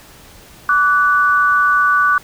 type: tone pair together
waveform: sine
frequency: 1157 / 1482 Hz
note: D6 / F#6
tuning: -26 / +2 cents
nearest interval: major third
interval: 428 cents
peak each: -13 dBFS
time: 0.69-2.18 s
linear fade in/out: 2 ms
effects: pink hiss -42 dBFS RMS until 2.23 s